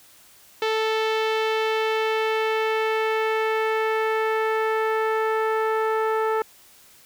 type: tone with low-pass filter sweep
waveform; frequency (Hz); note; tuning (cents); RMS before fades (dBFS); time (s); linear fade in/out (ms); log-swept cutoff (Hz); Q
sawtooth; 440; A4; 0; -23; 0.62-6.42; 2; 3600 to 1400; 1.5
effects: white hiss -52 dBFS RMS until 7.05 s